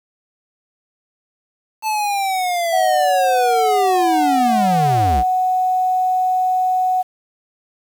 square linear sweep, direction down, 882 to 52.8 Hz, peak -18 dBFS, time 1.82-5.24 s, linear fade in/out 50 ms
sine tone, 740 Hz, F#5, in tune, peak -14 dBFS, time 2.72-7.03 s, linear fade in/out 20 ms
effects 7-bit

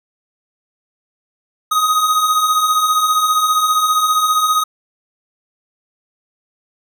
square beating tone pair, 1241 / 1256 Hz, D#6 / D#6, -5 / +16 cents, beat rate 15 Hz, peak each -21 / -14 dBFS, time 1.71-4.64 s, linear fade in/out 10 ms, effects none

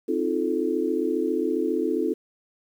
sine chord, F dominant seventh, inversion second, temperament just, 261.9 / 314.3 / 349.2 / 436.5 Hz, C4 / Eb4 / F4 / A4, +2 / +18 / 0 / -14 cents, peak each -29 / -27 / -27 / -27 dBFS, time 0.08-2.14 s, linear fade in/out 10 ms, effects 9-bit

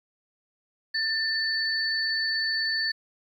sine tone pair together, 1781 / 4492 Hz, A6 / C#8, +21 / +22 cents, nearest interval octave + major third, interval 1601 cents, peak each -27 dBFS, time 0.94-2.92 s, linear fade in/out 10 ms, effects 10-bit

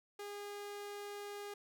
sawtooth tone, 408.6 Hz, G#4, 28 cents flat, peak -40 dBFS, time 0.19-1.54 s, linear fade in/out 5 ms, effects none

